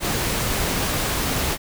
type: noise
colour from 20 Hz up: pink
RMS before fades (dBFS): -23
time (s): 0-1.58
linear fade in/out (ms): 50
effects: none

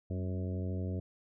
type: harmonic tone with a mistuned harmonic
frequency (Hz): 92.2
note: F#2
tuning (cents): -6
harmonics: 1 / 2 / 3 / 4 / 5 / 6 / 7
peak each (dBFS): -34 / -40 / -44 / -46 / -48 / -50 / -51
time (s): 0.1-1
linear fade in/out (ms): 5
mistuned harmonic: 2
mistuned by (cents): +50
effects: none

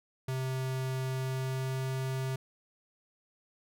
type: tone with pitch glide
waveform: square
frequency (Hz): 130.81 to 131.72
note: C3 to C3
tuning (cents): 0 to +12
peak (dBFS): -32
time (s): 0.28-2.36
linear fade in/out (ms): 5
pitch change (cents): +12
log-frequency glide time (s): 1.03-1.9
effects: none

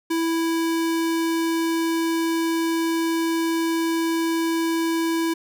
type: tone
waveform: square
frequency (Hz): 329.6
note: E4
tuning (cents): 0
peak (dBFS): -21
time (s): 0.1-5.34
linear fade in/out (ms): 10
effects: none

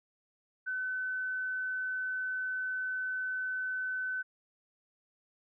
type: tone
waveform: sine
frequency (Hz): 1514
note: F#6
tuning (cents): +39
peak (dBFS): -32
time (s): 0.66-4.23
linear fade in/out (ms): 20
effects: none

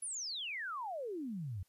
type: exponential sweep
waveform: sine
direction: down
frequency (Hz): 10548 to 86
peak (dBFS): -38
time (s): 0.02-1.63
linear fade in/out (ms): 5
effects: white hiss -75 dBFS RMS until 1.68 s + resampled to 32000 Hz

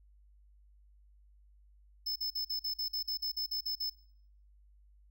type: tone bursts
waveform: square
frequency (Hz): 5240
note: E8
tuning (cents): -11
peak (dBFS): -33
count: 13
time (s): 2.06-3.9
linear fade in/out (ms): 10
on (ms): 100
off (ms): 45
effects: noise-tail reverb RT60 0.6 s tail -19 dB re dry + added 50 Hz sine -59 dBFS peak until 5.1 s

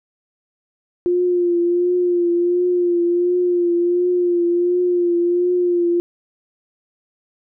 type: tone with vibrato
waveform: sine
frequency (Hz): 351.6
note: F4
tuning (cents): +12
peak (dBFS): -14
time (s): 1.06-6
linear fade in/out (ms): 0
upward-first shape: triangle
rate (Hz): 1.4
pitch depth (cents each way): 39
effects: none

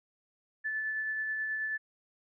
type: tone with tremolo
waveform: sine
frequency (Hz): 1745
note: A6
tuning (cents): -15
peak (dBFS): -30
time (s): 0.64-1.78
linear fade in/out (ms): 20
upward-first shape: sine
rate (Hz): 9.3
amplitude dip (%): 25
effects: none

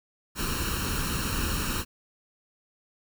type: noise with comb filter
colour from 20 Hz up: pink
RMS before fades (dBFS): -29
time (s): 0.35-1.85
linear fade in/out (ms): 50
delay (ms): 0.72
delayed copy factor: +0.75
effects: none

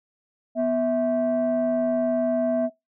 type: tone pair together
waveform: sine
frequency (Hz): 246.9 / 653.8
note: B3 / E5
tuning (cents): 0 / -14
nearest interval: octave + perfect fourth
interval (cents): 1686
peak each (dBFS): -23 / -20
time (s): 0.55-2.7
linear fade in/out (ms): 50
effects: noise-tail reverb RT60 0.2 s tail -23 dB re dry + tanh soft clip ceiling -16 dBFS

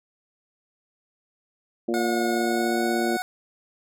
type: harmonic tone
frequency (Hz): 116.54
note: A#2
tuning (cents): 0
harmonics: 2 / 3 / 4 / 5 / 6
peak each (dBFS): -27 / -25 / -34 / -33 / -37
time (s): 1.88-3.17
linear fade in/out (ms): 5
type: tone with pitch glide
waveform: 25% pulse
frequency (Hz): 724 to 737.1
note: F#5 to F#5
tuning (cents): -38 to -7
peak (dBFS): -23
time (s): 1.94-3.22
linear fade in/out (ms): 0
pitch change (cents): +31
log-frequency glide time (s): 2.28-2.82
effects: none

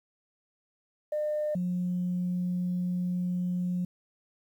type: tone pair in turn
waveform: sine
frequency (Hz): 603 / 179.27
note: D5 / F3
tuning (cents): +46 / +46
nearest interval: octave + major sixth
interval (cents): 2100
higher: first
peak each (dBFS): -26 / -26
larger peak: neither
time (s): 1.12-1.55 / 1.55-3.85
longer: second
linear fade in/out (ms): 5
effects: tanh soft clip ceiling -23 dBFS + 10-bit

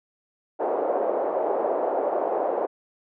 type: band-pass noise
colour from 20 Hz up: white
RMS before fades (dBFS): -25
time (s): 0.59-2.67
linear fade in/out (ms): 20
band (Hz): 410 to 690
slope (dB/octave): 24
effects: none

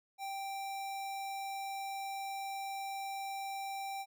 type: tone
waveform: square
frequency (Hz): 784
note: G5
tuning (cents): 0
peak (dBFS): -39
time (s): 0.18-4.06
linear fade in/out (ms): 50
effects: none

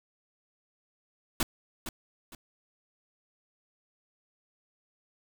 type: noise with echo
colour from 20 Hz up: pink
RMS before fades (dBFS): -27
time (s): 1.4-1.43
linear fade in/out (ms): 2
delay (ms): 460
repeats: 2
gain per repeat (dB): -10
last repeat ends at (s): 2.35
effects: none

